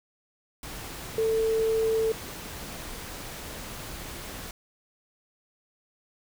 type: tone in noise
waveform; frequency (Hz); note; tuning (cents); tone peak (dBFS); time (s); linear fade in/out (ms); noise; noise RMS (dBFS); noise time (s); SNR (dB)
sine; 445.3; A4; +21; -22; 1.18-2.12; 2; pink; -39; 0.63-4.51; +14
effects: none